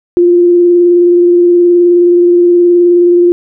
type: tone with vibrato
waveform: sine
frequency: 350 Hz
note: F4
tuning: 4 cents sharp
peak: -3 dBFS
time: 0.17-3.32 s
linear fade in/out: 0 ms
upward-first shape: sine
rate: 19 Hz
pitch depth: 18 cents each way
effects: none